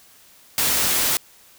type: noise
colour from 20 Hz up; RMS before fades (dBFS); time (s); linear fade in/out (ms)
white; -20; 0.58-1.17; 0
effects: white hiss -51 dBFS RMS until 1.58 s